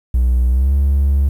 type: tone with pitch glide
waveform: triangle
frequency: 61.74 to 69.7 Hz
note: B1 to C#2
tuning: 0 to +10 cents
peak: -8 dBFS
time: 0.14-1.29 s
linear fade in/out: 5 ms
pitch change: +210 cents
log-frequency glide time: 0.49-0.73 s
effects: tanh soft clip ceiling -5 dBFS + 8-bit